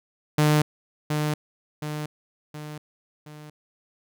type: tone with echo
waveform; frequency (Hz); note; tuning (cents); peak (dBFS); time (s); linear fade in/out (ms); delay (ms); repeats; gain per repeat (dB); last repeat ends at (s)
sawtooth; 150.9; D3; +47; -13; 0.38-0.62; 5; 720; 4; -6; 3.5
effects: none